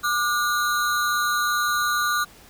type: ring-modulated tone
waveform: square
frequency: 1318.5 Hz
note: E6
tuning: in tune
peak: -18 dBFS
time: 0.03-2.25 s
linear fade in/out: 20 ms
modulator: 125 Hz
effects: pink hiss -49 dBFS RMS until 2.49 s